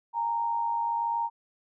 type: tone pair together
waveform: sine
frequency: 825.9 / 927 Hz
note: G#5 / A#5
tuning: -10 / -10 cents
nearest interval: major second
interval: 200 cents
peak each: -35 / -26 dBFS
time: 0.13-1.3 s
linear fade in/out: 50 ms
effects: none